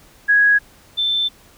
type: tone pair in turn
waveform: sine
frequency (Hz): 1661.2 / 3543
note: G#6 / A7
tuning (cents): 0 / +11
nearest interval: octave + minor second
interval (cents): 1311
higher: second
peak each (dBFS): -10 / -16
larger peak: first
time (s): 0.28-0.59 / 0.97-1.29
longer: second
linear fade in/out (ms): 20
effects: pink hiss -49 dBFS RMS until 1.57 s